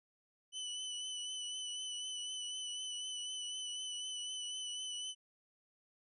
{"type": "tone with vibrato", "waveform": "sawtooth", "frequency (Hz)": 2994, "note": "F#7", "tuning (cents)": 20, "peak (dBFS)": -37, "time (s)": [0.52, 5.15], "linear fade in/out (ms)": 50, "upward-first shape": "triangle", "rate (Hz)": 4, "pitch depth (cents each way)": 33, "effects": ["resampled to 24000 Hz"]}